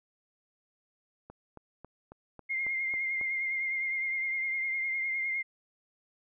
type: click train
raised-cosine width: 1 ms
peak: -32 dBFS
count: 8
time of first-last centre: 1.3-3.213 s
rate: 3.66 Hz
type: tone with vibrato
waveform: sine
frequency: 2118 Hz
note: C7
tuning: 21 cents sharp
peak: -29 dBFS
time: 2.49-5.43 s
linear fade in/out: 20 ms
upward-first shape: triangle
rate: 9.8 Hz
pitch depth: 38 cents each way
effects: none